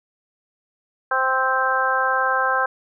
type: harmonic tone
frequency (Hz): 261.6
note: C4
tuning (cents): 0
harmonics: 2 / 3 / 4 / 5 / 6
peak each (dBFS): -26 / -25 / -23 / -24 / -22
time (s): 1.11-2.66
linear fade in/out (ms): 5
effects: none